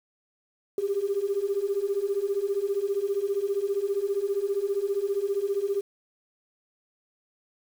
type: beating tone pair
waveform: sine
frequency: 389.8 / 404.8 Hz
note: G4 / G#4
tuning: -10 / -44 cents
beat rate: 15 Hz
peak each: -28 / -26 dBFS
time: 0.78-5.81 s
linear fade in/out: 2 ms
effects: tanh soft clip ceiling -17 dBFS + 8-bit